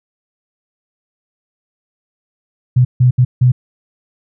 sine tone bursts at uneven times, 125.4 Hz, B2, 27 cents sharp, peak -6 dBFS, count 4, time 2.76-2.85 / 3-3.11 / 3.18-3.25 / 3.41-3.52 s, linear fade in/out 10 ms, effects none

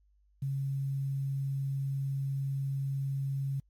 sine tone with quantisation, 137 Hz, C#3, 20 cents flat, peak -30 dBFS, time 0.42-3.6 s, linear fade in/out 5 ms, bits 10, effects added 50 Hz sine -64 dBFS peak until 3.69 s + AAC 64 kbps

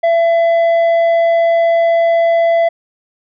sine tone with tanh clipping, 671 Hz, E5, 31 cents sharp, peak -10 dBFS, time 0.03-2.69 s, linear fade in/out 10 ms, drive 6 dB, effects none

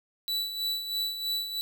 45% pulse tone with tremolo, 3951 Hz, B7, in tune, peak -27 dBFS, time 0.28-1.61 s, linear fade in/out 0 ms, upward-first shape sine, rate 3.1 Hz, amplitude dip 60%, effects none

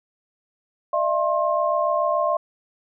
sine tone cluster, 605 / 672 / 1066 Hz, D#5 / E5 / C6, -49 / +33 / +32 cents, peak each -23 dBFS, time 0.93-2.37 s, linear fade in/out 5 ms, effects none

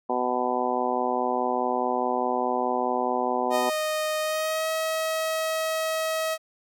harmonic tone, 124.8 Hz, B2, 19 cents sharp, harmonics 2 / 3 / 4 / 5 / 6 / 7 / 8, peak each -32 / -31 / -31 / -32 / -28 / -31 / -31 dBFS, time 0.09-3.7 s, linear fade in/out 10 ms
sawtooth tone with pitch glide, 619 to 639 Hz, D#5 to D#5, -9 to +46 cents, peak -21 dBFS, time 3.5-6.38 s, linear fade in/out 50 ms, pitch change +55 cents, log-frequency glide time 4.2-4.69 s
effects none

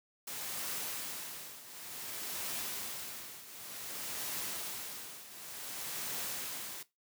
white noise with tremolo, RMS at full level -38 dBFS, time 0.27-6.83 s, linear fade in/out 5 ms, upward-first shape triangle, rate 0.55 Hz, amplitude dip 80%, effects noise-tail reverb RT60 0.2 s tail -18 dB re dry + high-pass 100 Hz 12 dB/octave

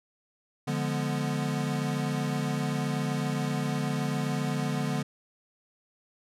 square chord, D diminished seventh, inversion none, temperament equal, 146.83 / 174.61 / 207.7 / 246.9 Hz, D3 / F3 / Ab3 / Cb4, 0 / 0 / 0 / 0 cents, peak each -31 / -36 / -36 / -34 dBFS, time 0.67-5.03 s, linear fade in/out 10 ms, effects low-pass 11000 Hz 12 dB/octave

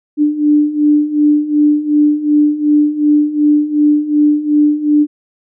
sine beating tone pair, 295.4 / 298.1 Hz, D4 / D4, +10 / +26 cents, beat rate 2.7 Hz, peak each -14 / -10 dBFS, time 0.17-5.07 s, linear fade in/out 50 ms, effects none

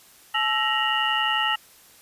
sine tone cluster, 861 / 1327 / 1880 / 2799 / 2930 Hz, A5 / E6 / A#6 / F7 / F#7, -38 / +11 / +14 / +3 / -18 cents, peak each -27 dBFS, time 0.34-1.56 s, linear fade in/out 10 ms, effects white hiss -52 dBFS RMS until 2.01 s + resampled to 32000 Hz

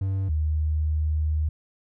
triangle / sine tone pair in turn, 96.4 / 76.96 Hz, G2 / D#2, -28 / -18 cents, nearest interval major third, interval 390 cents, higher first, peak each -21 dBFS, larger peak neither, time 0.01-0.29 / 0.29-1.49 s, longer second, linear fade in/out 5 ms, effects none

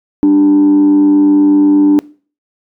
sine tone with frequency modulation, 295.3 Hz, D4, 10 cents sharp, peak -3 dBFS, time 0.23-1.99 s, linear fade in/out 0 ms, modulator 95 Hz, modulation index 0.25, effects noise-tail reverb RT60 0.4 s tail -23 dB re dry + tanh soft clip ceiling -3 dBFS

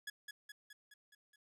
sawtooth tone with echo, 1685 Hz, G#6, 25 cents sharp, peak -38 dBFS, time 0.07-0.1 s, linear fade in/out 5 ms, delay 210 ms, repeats 6, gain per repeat -4 dB, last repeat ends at 1.36 s, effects resampled to 32000 Hz + 13-bit

